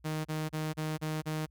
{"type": "tone bursts", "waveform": "sawtooth", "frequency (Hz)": 155.56, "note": "D#3", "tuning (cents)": 0, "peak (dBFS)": -28, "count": 6, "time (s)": [0.04, 1.465], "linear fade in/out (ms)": 20, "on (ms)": 210, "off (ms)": 33, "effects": ["added 60 Hz sine -60 dBFS peak until 1.5 s"]}